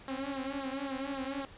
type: tone with flanger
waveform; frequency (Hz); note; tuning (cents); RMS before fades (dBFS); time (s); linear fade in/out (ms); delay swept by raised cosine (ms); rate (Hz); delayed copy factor
sawtooth; 271.5; C#4; -36; -37; 0.08-1.45; 0; 0.37 to 4.87; 3.7; -1
effects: pink hiss -53 dBFS RMS until 1.57 s + resampled to 8000 Hz